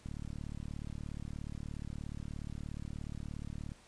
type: click train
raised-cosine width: 5 ms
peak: -30 dBFS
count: 136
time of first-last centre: 0.06-3.719 s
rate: 36.9 Hz
effects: pink hiss -61 dBFS RMS until 3.87 s + resampled to 22050 Hz